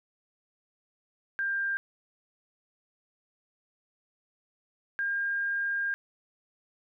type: tone pair in turn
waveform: sine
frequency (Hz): 1593 / 1608.7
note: G6 / G6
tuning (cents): +27 / +44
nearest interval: unison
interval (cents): 17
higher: second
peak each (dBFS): -27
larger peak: neither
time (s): 1.39-1.77 / 4.99-5.94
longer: second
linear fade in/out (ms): 0
effects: none

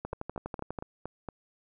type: two click trains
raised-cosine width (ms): 1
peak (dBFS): -21 / -23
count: 10 / 6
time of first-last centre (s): 0.05-0.788 / 0.13-1.287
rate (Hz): 12.2 / 4.32
effects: none

